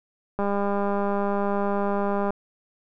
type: click train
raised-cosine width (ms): 1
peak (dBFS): -13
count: 386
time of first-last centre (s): 0.39-2.305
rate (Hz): 201
effects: none